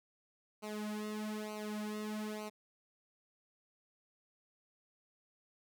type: tone with flanger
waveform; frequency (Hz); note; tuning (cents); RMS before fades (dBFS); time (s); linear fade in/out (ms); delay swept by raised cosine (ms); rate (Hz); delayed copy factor
sawtooth; 212.5; G#3; +40; -41; 0.62-2.5; 20; 0.57 to 3.47; 1.1; -1
effects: none